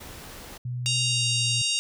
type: noise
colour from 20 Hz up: pink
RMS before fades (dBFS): -42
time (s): 0-0.58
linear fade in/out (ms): 10
type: tone with pitch glide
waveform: sine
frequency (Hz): 123.47 to 118.1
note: B2 to A#2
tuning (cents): 0 to +23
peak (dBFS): -28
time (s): 0.65-1.62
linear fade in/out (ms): 5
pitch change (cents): -77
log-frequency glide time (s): 1.02-1.27
type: harmonic tone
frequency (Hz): 932.3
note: A#5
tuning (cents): 0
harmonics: 3 / 4 / 5 / 6 / 7 / 8 / 9 / 10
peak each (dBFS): -27 / -29 / -31 / -33 / -34 / -35 / -36 / -37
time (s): 0.86-1.79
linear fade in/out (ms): 0
effects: none